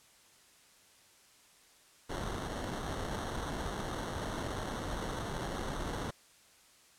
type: noise with sample-and-hold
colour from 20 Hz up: pink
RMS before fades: -38 dBFS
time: 2.09-6.11 s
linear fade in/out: 10 ms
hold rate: 2450 Hz
effects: white hiss -62 dBFS RMS until 6.98 s + low-pass 10000 Hz 12 dB/octave